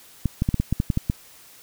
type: clicks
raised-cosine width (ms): 5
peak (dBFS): -8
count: 10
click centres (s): 0.257 / 0.421 / 0.489 / 0.543 / 0.6 / 0.726 / 0.801 / 0.902 / 0.974 / 1.099
effects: white hiss -49 dBFS RMS until 1.62 s